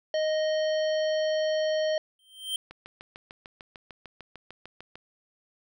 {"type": "harmonic tone", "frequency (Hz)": 622.3, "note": "D#5", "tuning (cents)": 0, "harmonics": [1, 3, 5, 7, 9], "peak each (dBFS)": [-24, -38, -38, -41, -46], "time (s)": [0.14, 1.98], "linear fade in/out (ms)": 2}
{"type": "tone with exponential growth", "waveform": "square", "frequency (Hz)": 3136, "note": "G7", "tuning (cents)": 0, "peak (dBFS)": -26, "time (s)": [2.19, 2.56], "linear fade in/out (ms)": 2, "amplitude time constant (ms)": 79}
{"type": "click train", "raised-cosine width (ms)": 0.3, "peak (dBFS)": -27, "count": 16, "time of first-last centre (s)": [2.71, 4.956], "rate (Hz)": 6.68}
{"effects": []}